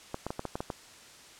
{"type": "clicks", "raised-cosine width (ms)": 1, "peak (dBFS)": -19, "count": 8, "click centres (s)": [0.144, 0.266, 0.305, 0.394, 0.453, 0.555, 0.605, 0.702], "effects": ["white hiss -52 dBFS RMS until 1.39 s", "low-pass 8000 Hz 12 dB/octave"]}